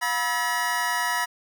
square tone cluster, 713 / 974 / 1297 / 1705 / 1915 Hz, F5 / B5 / E6 / G#6 / A#6, +36 / -24 / -28 / +45 / +46 cents, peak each -34 / -28 / -33 / -32 / -29 dBFS, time 0.01-1.26 s, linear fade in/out 20 ms, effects none

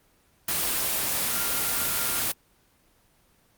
sine tone in noise, 1396.9 Hz, F6, in tune, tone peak -37 dBFS, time 1.31-2.2 s, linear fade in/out 5 ms, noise white, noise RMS -26 dBFS, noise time 0.48-2.32 s, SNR -14 dB, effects pink hiss -63 dBFS RMS until 3.57 s + Opus 24 kbps

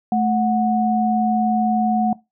sine tone pair together, 218.4 / 734.6 Hz, A3 / F#5, -13 / -13 cents, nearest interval octave + major sixth, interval 2100 cents, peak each -18 dBFS, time 0.12-2.13 s, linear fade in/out 2 ms, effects noise-tail reverb RT60 0.2 s tail -20 dB re dry

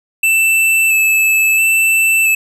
square tone with vibrato, 2637 Hz, E7, in tune, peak -10 dBFS, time 0.23-2.35 s, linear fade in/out 5 ms, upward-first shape square, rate 0.74 Hz, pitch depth 15 cents each way, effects none

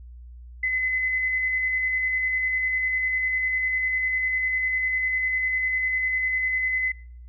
sine tone with tremolo, 2030 Hz, B6, 47 cents sharp, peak -21 dBFS, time 0.63-6.92 s, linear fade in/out 5 ms, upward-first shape square, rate 10 Hz, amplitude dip 25%, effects noise-tail reverb RT60 0.6 s tail -24 dB re dry + added 60 Hz sine -40 dBFS peak until 7.28 s

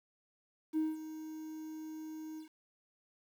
triangle tone with ADSR envelope, 313.8 Hz, D#4, 15 cents sharp, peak -25 dBFS, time 0.73-2.49 s, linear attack 42 ms, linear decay 190 ms, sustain -15 dB, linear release 110 ms, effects tanh soft clip ceiling -26 dBFS + 10-bit

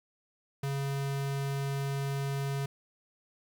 square tone, 138.59 Hz, C#3, in tune, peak -31 dBFS, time 0.63-2.66 s, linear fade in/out 5 ms, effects 10-bit

